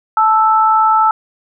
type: tone pair together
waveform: sine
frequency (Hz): 874.8 / 1318.5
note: A5 / E6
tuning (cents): -10 / 0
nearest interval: perfect fifth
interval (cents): 710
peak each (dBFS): -11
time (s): 0.17-1.11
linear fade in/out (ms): 2
effects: none